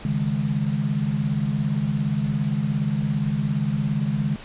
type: chord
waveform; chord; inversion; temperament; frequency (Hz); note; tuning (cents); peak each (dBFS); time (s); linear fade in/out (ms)
sine; C# suspended second; none; just; 138.59 / 155.92 / 207.9; C#3 / D#3 / G#3; 0 / +4 / +2; -25; 0.05-4.36; 2
effects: pink hiss -41 dBFS RMS until 4.44 s + resampled to 8000 Hz